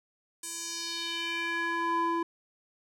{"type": "tone with band-pass filter sweep", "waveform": "square", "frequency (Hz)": 336.2, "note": "E4", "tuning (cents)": 34, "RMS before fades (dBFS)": -32, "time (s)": [0.43, 2.23], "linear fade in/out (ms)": 5, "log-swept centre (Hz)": [8700, 720], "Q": 2.4, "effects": []}